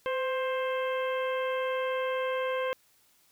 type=harmonic tone with a mistuned harmonic; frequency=527 Hz; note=C5; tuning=12 cents sharp; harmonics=1 / 2 / 3 / 4 / 5 / 6; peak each=-29 / -35 / -39 / -41 / -43 / -45 dBFS; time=0.06-2.73 s; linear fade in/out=0 ms; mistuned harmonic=1; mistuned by=-41 cents; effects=white hiss -65 dBFS RMS until 3.31 s